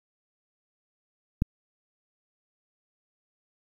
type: click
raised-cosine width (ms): 5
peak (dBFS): -10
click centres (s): 1.421
effects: 8-bit